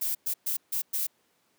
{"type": "noise bursts at uneven times", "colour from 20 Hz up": "violet", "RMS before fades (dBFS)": -29, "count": 5, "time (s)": [[0.01, 0.15], [0.26, 0.34], [0.46, 0.57], [0.72, 0.82], [0.93, 1.07]], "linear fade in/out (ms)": 10, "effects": ["pink hiss -69 dBFS RMS until 1.58 s", "high-pass 200 Hz 12 dB/octave"]}